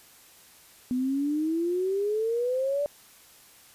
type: exponential sweep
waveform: sine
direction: up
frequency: 246.9 to 587.3 Hz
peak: -24 dBFS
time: 0.91-2.86 s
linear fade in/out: 0 ms
effects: white hiss -54 dBFS RMS until 3.74 s + resampled to 32000 Hz